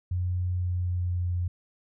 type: tone with pitch glide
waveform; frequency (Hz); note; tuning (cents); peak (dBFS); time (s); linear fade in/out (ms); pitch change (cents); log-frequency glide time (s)
sine; 89.9 to 88.51; F#2 to F2; -49 to +24; -25; 0.11-1.48; 5; -27; 0.56-1.32
effects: none